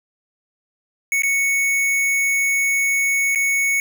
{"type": "tone with dropouts", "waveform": "square", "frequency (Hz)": 2217, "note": "C#7", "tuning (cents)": 0, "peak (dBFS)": -17, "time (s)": [1.12, 3.8], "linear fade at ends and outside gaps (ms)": 1, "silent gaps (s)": [[1.221, 1.234], [3.349, 3.357]], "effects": []}